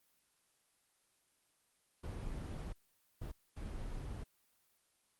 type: noise bursts at uneven times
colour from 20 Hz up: brown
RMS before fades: -43 dBFS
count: 3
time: 2.03-2.73 / 3.21-3.32 / 3.56-4.24 s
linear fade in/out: 10 ms
effects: white hiss -75 dBFS RMS until 5.19 s + Opus 24 kbps